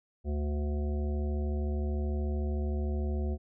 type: harmonic tone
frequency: 73.42 Hz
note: D2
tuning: in tune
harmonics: 1 / 3 / 5 / 7 / 9 / 10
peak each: -29 / -38 / -40 / -46 / -48 / -52 dBFS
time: 0.24-3.38 s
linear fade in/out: 50 ms
effects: none